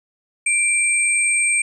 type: tone pair together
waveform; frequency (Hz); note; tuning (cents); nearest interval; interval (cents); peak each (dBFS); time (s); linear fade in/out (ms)
sine; 2349 / 8419; D7 / C9; 0 / +10; octave + minor seventh; 2210; -18; 0.46-1.62; 5
effects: none